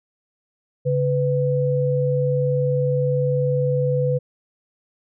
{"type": "tone pair together", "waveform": "sine", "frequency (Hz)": [140, 498.9], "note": ["C#3", "B4"], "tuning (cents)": [18, 17], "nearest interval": "octave + minor seventh", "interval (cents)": 2199, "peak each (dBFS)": -20, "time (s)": [0.85, 4.19], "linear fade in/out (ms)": 20, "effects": []}